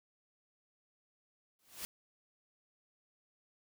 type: noise with exponential growth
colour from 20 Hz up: white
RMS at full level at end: -39 dBFS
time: 1.59-1.85 s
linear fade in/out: 0 ms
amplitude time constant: 55 ms
effects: none